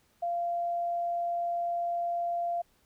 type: tone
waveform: sine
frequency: 691 Hz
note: F5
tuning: 19 cents flat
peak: -28 dBFS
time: 0.22-2.62 s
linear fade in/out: 10 ms
effects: pink hiss -68 dBFS RMS until 2.85 s